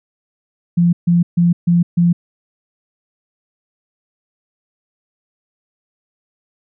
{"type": "tone bursts", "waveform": "sine", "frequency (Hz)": 172.6, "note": "F3", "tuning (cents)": -20, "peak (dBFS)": -9, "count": 5, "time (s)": [0.77, 2.13], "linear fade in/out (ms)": 10, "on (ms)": 160, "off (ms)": 140, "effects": []}